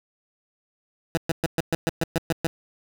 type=tone bursts; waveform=15% pulse; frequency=164.81 Hz; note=E3; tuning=in tune; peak=-14 dBFS; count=10; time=1.15-2.47 s; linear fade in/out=0 ms; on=24 ms; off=120 ms; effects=none